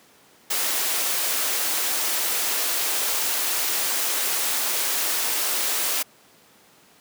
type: high-pass noise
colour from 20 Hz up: white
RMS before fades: -24 dBFS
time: 0.5-6.03 s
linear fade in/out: 10 ms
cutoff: 320 Hz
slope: 12 dB/octave
effects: pink hiss -54 dBFS RMS until 7 s + high-pass 200 Hz 12 dB/octave